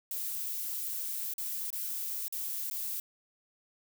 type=noise with dropouts; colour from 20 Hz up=violet; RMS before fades=-36 dBFS; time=0.11-3 s; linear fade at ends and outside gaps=2 ms; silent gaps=1.338-1.381 / 1.704-1.728 / 2.282-2.324 / 2.7-2.71 s; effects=none